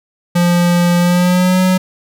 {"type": "tone with pitch glide", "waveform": "square", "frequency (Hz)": [174.61, 184.99], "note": ["F3", "F#3"], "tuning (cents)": [0, 0], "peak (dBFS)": -10, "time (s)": [0.35, 1.78], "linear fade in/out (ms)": 10, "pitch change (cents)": 100, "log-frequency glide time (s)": [0.99, 1.6], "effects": []}